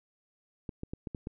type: clicks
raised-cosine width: 3 ms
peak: -24 dBFS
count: 6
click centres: 0.692 / 0.834 / 0.935 / 1.072 / 1.148 / 1.271 s
effects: none